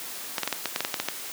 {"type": "clicks", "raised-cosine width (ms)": 0.2, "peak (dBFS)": -8, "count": 11, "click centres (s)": [0.382, 0.433, 0.476, 0.527, 0.657, 0.761, 0.806, 0.849, 0.942, 1, 1.086], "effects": ["white hiss -37 dBFS RMS until 1.32 s", "high-pass 200 Hz 12 dB/octave"]}